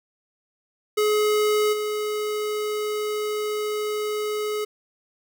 square tone with level steps, 423.1 Hz, G#4, 32 cents sharp, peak -19 / -25 dBFS, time 0.97-4.65 s, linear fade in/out 10 ms, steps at 1.72 s, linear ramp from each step 20 ms, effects none

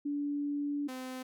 sine / sawtooth tone pair in turn, 288.6 / 257.1 Hz, D4 / C4, -30 / -30 cents, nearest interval major second, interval 200 cents, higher first, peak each -31 / -35 dBFS, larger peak first, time 0.05-0.88 / 0.88-1.23 s, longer first, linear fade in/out 10 ms, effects none

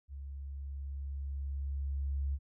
sine tone with level ramp, 69.3 Hz, C#2, in tune, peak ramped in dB -41 to -30 dBFS, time 0.08-2.39 s, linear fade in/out 50 ms, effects none

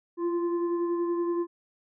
sine tone with frequency modulation, 343.7 Hz, F4, 28 cents flat, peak -25 dBFS, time 0.17-1.47 s, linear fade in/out 50 ms, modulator 698 Hz, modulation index 0.47, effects none

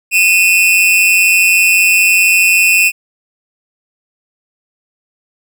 45% pulse tone pair together, 2489 / 2674 Hz, D#7 / E7, 0 / +24 cents, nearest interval minor second, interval 124 cents, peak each -10 dBFS, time 0.11-2.92 s, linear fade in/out 50 ms, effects none

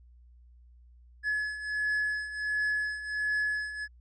triangle beating tone pair, 1702 / 1703.4 Hz, G#6 / G#6, +42 / +43 cents, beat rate 1.4 Hz, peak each -33 / -28 dBFS, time 1.23-3.88 s, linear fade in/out 50 ms, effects added 60 Hz sine -53 dBFS peak until 4 s + resampled to 22050 Hz

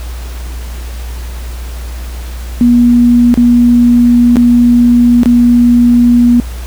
sine tone with dropouts, 240.5 Hz, B3, 46 cents flat, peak -3 dBFS, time 2.61-6.4 s, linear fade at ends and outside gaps 0 ms, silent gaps 3.341-3.375 / 4.358-4.368 / 5.233-5.258 s, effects added 60 Hz sine -19 dBFS peak until 6.66 s + pink hiss -32 dBFS RMS until 6.66 s

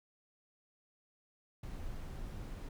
brown noise, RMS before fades -43 dBFS, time 1.63-2.69 s, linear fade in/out 5 ms, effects none

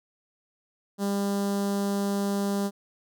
sawtooth tone with notch filter, 200 Hz, G3, 35 cents sharp, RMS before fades -27 dBFS, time 0.98-2.71 s, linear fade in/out 50 ms, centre 2300 Hz, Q 0.68, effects none

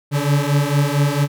40% pulse beating tone pair, 141.4 / 145.8 Hz, C#3 / D3, +35 / -12 cents, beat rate 4.4 Hz, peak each -17 dBFS, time 0.11-1.28 s, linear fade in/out 50 ms, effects none

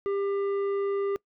triangle tone with tanh clipping, 398.1 Hz, G4, 27 cents sharp, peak -27 dBFS, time 0.06-1.16 s, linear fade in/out 0 ms, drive 13 dB, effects noise-tail reverb RT60 0.1 s tail -23 dB re dry

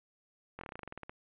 slowing click train, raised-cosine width 0.5 ms, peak -28 dBFS, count 14, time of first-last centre 0.59-1.095 s, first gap 22 ms, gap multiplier 1.09, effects resampled to 8000 Hz

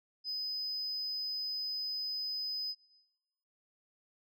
sine tone, 5020 Hz, D#8, 15 cents sharp, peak -33 dBFS, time 0.24-2.75 s, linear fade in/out 50 ms, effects noise-tail reverb RT60 0.9 s tail -20 dB re dry + tanh soft clip ceiling -32 dBFS

